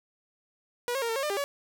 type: tone with pitch steps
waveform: sawtooth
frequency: 484.4 / 542 / 465 / 452.5 / 545 / 601 / 399.2 / 566 Hz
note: B4 / C#5 / A#4 / A4 / C#5 / D5 / G4 / C#5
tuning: -34 / -39 / -4 / +48 / -29 / +40 / +32 / +36 cents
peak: -24 dBFS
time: 0.88-1.44 s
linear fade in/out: 0 ms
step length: 70 ms
effects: none